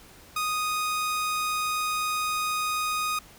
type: tone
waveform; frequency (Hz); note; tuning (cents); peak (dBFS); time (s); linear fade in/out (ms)
sawtooth; 1243; D#6; -2; -22; 0.36-3.19; 5
effects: pink hiss -51 dBFS RMS until 3.38 s

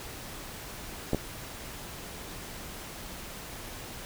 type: clicks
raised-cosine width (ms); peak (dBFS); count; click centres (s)
2; -13; 2; 1.133 / 1.147
effects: pink hiss -42 dBFS RMS until 4.05 s

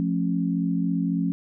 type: chord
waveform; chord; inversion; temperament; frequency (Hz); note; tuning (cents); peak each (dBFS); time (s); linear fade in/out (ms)
sine; F augmented; none; just; 174.61 / 218.3 / 272.8; F3 / A3 / C#4; 0 / -13 / -28; -24 / -29 / -26; 0-1.32; 0
effects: none

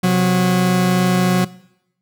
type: tone pair together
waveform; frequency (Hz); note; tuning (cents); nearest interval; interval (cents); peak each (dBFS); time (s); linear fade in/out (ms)
40% pulse; 129.35 / 182.5; C3 / F#3; -19 / -24; tritone; 595; -21 / -12; 0.03-1.45; 10
effects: noise-tail reverb RT60 0.8 s tail -20 dB re dry

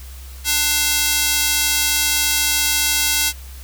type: tone with high-pass filter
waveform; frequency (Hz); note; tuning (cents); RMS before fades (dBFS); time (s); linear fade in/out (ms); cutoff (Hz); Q
square; 297.6; D4; +23; -18; 0.44-3.33; 50; 3300; 0.54
effects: added 65 Hz sine -33 dBFS peak until 3.63 s + white hiss -43 dBFS RMS until 3.63 s

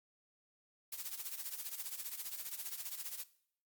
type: noise with tremolo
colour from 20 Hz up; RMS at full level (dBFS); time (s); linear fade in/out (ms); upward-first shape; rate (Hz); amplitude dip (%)
blue; -40; 0.92-3.24; 5; triangle; 15; 85
effects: noise-tail reverb RT60 0.6 s tail -18 dB re dry + Opus 48 kbps

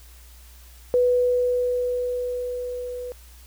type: tone with level ramp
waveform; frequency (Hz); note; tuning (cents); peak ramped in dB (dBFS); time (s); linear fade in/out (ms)
sine; 493.9; B4; 0; -15 to -30; 0.94-3.12; 0
effects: added 60 Hz sine -45 dBFS peak until 3.46 s + white hiss -52 dBFS RMS until 3.46 s

